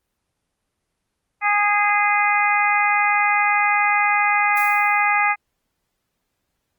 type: harmonic tone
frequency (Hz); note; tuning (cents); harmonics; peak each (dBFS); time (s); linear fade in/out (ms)
412.5; G#4; -12; 2 / 3 / 4 / 5 / 6; -20 / -22 / -25 / -20 / -24; 1.41-5.36; 50
type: noise with exponential decay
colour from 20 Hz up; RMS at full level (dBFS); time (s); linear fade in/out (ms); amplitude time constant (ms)
violet; -30; 4.57-5.17; 0; 130
effects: pink hiss -75 dBFS RMS until 6.78 s + Opus 24 kbps